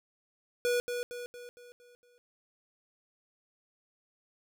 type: tone with echo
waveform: square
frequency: 486.2 Hz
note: B4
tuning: 27 cents flat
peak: -27 dBFS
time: 0.65-0.8 s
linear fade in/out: 0 ms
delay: 230 ms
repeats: 6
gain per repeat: -6 dB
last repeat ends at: 2.18 s
effects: none